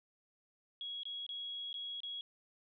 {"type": "tone with dropouts", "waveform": "sine", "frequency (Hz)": 3322, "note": "G#7", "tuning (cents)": 0, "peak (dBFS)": -40, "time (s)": [0.81, 2.21], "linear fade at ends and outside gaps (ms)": 1, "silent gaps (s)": [[1.033, 1.054], [1.265, 1.291], [1.729, 1.741], [2.004, 2.033]], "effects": []}